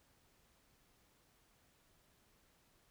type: silence
effects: pink hiss -72 dBFS RMS until 2.9 s